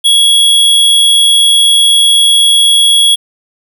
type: tone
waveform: square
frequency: 3336 Hz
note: G#7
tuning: 7 cents sharp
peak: -5 dBFS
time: 0.04-3.16 s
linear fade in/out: 20 ms
effects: none